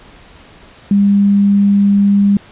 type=tone; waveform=sine; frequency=200.9 Hz; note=G3; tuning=43 cents sharp; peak=-7 dBFS; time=0.91-2.37 s; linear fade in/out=2 ms; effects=pink hiss -41 dBFS RMS until 2.51 s + resampled to 8000 Hz